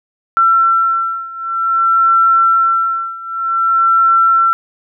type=beating tone pair; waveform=sine; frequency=1348 / 1348.53 Hz; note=E6 / E6; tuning=+38 / +39 cents; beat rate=0.53 Hz; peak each=-14 / -12 dBFS; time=0.37-4.53 s; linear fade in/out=0 ms; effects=none